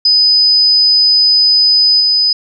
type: tone with level steps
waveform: sine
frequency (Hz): 5000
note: D#8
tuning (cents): +8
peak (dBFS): -6 / -8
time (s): 0.05-2.33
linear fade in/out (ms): 5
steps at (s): 2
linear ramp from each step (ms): 5
effects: none